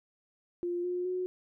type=tone with pitch steps; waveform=sine; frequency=350 / 357.8 / 365.7 Hz; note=F4 / F4 / F#4; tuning=+4 / +42 / -20 cents; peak=-30 dBFS; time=0.63-1.26 s; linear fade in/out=0 ms; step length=210 ms; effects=none